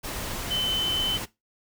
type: tone in noise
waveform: sine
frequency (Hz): 3048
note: G7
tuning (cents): -49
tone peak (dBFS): -24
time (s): 0.5-1.18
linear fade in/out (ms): 20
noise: pink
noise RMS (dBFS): -33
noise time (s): 0.03-1.26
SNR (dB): +6
effects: noise-tail reverb RT60 0.2 s tail -18 dB re dry